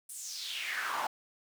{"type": "noise with high-pass filter sweep", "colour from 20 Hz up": "brown", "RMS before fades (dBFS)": -37, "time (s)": [0.09, 1.07], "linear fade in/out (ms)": 5, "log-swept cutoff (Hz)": [9600, 810], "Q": 4.2, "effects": []}